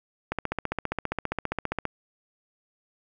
click train, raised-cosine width 0.5 ms, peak -12 dBFS, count 24, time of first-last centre 0.32-1.853 s, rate 15 Hz, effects none

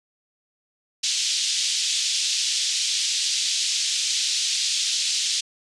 pink band-pass noise, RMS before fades -24 dBFS, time 1.03-5.41 s, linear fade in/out 10 ms, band 3300 to 7100 Hz, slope 24 dB/octave, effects resampled to 24000 Hz

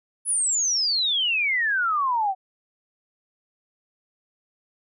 sine exponential sweep, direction down, 10460 to 740 Hz, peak -20 dBFS, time 0.25-2.35 s, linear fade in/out 50 ms, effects none

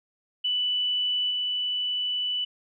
sine tone with level steps, 2976 Hz, F#7, 9 cents sharp, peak -23 / -25 dBFS, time 0.44-2.45 s, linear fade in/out 10 ms, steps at 1.3 s, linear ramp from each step 10 ms, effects none

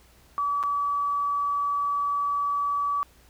sine tone with dropouts, 1146 Hz, D6, 43 cents flat, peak -23 dBFS, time 0.38-3.03 s, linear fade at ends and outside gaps 0 ms, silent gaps 0.629-0.636 s, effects added 60 Hz sine -58 dBFS peak until 3.29 s + pink hiss -58 dBFS RMS until 3.29 s

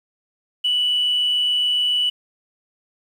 sine tone with amplitude modulation, 2960 Hz, F#7, in tune, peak -14 dBFS, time 0.64-2.1 s, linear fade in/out 10 ms, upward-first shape sine, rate 147 Hz, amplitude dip 35%, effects tanh soft clip ceiling -12 dBFS + 8-bit

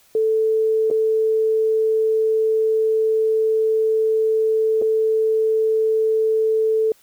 sine tone with dropouts, 440 Hz, A4, in tune, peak -15 dBFS, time 0.15-6.92 s, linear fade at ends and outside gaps 2 ms, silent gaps 0.902-0.911 / 4.816-4.821 s, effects white hiss -55 dBFS RMS until 7.02 s

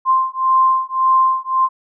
sine beating tone pair, 1046.5 / 1048.3 Hz, C6 / C6, 0 / +3 cents, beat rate 1.8 Hz, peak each -15 / -15 dBFS, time 0.05-1.69 s, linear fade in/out 50 ms, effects none

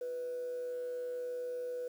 sine tone with amplitude modulation, 493.9 Hz, B4, in tune, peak -33 dBFS, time 0.01-1.88 s, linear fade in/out 5 ms, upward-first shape sine, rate 141 Hz, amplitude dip 35%, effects tanh soft clip ceiling -33 dBFS + 10-bit

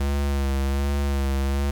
square tone with vibrato, 69.3 Hz, C#2, in tune, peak -22 dBFS, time 0-1.71 s, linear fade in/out 5 ms, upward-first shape sine, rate 1.3 Hz, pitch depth 36 cents each way, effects 8-bit

